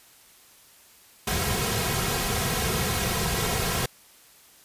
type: noise with comb filter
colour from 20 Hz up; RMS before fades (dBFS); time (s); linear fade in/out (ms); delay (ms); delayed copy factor
pink; -26; 1.27-3.86; 5; 3.4; -0.7
effects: white hiss -54 dBFS RMS until 4.64 s + resampled to 32000 Hz